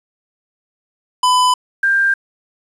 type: tone pair in turn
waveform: square / sine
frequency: 1002 / 1590.6 Hz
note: B5 / G6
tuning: +25 / +25 cents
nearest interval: minor sixth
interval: 800 cents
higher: second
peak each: -11 dBFS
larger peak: neither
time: 1.23-1.54 / 1.83-2.14 s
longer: neither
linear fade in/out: 5 ms
effects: resampled to 24000 Hz + 7-bit